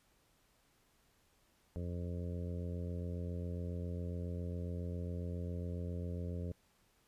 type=harmonic tone; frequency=87.31 Hz; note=F2; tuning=in tune; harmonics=1 / 2 / 3 / 4 / 5 / 6 / 7; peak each=-39 / -44 / -50 / -54 / -50 / -52 / -57 dBFS; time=1.76-6.52 s; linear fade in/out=0 ms; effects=pink hiss -72 dBFS RMS until 7.07 s + resampled to 32000 Hz